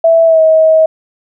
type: tone with pitch glide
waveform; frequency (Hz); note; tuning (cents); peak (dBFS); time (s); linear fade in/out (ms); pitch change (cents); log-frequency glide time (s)
sine; 659.3 to 636.8; E5 to D#5; 0 to +40; -4; 0.04-0.86; 5; -60; 0.25-0.41
effects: none